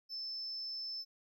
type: tone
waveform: triangle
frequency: 5274 Hz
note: E8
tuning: in tune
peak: -36 dBFS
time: 0.09-1.05 s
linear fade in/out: 50 ms
effects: tanh soft clip ceiling -37 dBFS